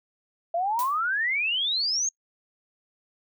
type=exponential sweep; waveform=sine; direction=up; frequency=659.3 to 6645 Hz; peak=-23 dBFS; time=0.54-2.09 s; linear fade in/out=5 ms
type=noise with exponential decay; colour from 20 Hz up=blue; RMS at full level=-31 dBFS; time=0.79-1.01 s; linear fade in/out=1 ms; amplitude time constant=46 ms
effects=noise-tail reverb RT60 0.1 s tail -26 dB re dry